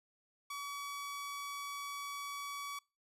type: tone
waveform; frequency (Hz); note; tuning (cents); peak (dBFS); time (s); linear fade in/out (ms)
sawtooth; 1137; C#6; +44; -37; 0.5-2.79; 5
effects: noise-tail reverb RT60 0.3 s tail -26 dB re dry + resampled to 32000 Hz